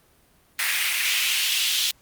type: noise with high-pass filter sweep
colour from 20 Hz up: pink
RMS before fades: -23 dBFS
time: 0.59-1.91 s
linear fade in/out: 2 ms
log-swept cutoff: 2000 to 3400 Hz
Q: 2.6
effects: pink hiss -59 dBFS RMS until 2.01 s + Opus 32 kbps